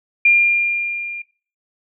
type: tone with level ramp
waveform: sine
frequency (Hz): 2400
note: D7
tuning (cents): +37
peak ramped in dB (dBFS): -8 to -27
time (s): 0.25-1.22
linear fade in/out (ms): 5
effects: noise-tail reverb RT60 0.4 s tail -19 dB re dry